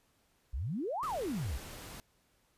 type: exponential two-way sweep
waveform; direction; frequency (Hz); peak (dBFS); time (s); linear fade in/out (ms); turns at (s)
sine; up then down; 51.91 to 1318.5 to 51.91; -33; 0.53-1.58; 10; 1.05
type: noise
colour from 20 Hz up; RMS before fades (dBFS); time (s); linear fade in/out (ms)
pink; -47; 1.03-2; 0
effects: pink hiss -72 dBFS RMS until 2.57 s + resampled to 32000 Hz